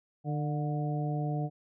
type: harmonic tone with a mistuned harmonic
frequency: 150 Hz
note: D3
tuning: 37 cents sharp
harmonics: 1 / 2 / 3 / 4 / 5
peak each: -30 / -38 / -42 / -43 / -39 dBFS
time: 0.24-1.5 s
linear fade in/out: 50 ms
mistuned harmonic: 5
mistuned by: -51 cents
effects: none